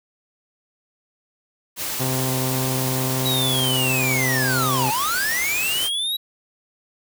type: noise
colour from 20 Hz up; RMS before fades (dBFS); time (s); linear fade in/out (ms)
white; -27; 1.76-5.9; 50
type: harmonic tone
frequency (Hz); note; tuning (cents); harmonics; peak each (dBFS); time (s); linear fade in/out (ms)
130.1; C3; -9; 1 / 2 / 3 / 4 / 5 / 6 / 7 / 8 / 9; -24 / -28 / -31 / -34 / -36 / -37 / -37 / -39 / -43; 1.99-4.91; 20
type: linear two-way sweep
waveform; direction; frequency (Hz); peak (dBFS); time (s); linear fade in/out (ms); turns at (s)
square; down then up; 3901 to 821 to 3901; -22; 3.25-6.17; 10; 4.89
effects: none